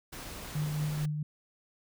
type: noise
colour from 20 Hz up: pink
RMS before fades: -43 dBFS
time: 0.12-1.06 s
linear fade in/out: 10 ms
type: tone with tremolo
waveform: sine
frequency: 150.7 Hz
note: D3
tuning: 45 cents sharp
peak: -28 dBFS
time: 0.55-1.23 s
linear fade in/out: 5 ms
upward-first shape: sine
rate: 4.5 Hz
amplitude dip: 35%
effects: none